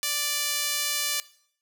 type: tone with high-pass filter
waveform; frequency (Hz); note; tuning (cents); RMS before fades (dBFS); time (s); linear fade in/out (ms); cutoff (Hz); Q
sawtooth; 587.3; D5; 0; -28; 0.03-1.2; 0; 3200; 0.59
effects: noise-tail reverb RT60 0.6 s tail -18 dB re dry